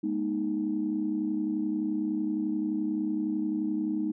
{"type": "chord", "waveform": "sine", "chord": "Ab suspended second", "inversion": "none", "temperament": "equal with one note detuned", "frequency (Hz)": [207.7, 238.9, 311.1], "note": ["Ab3", "Bb3", "Eb4"], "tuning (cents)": [0, 43, 0], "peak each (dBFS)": [-32, -34, -28], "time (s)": [0.03, 4.12], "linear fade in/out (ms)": 10, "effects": ["tanh soft clip ceiling -18 dBFS"]}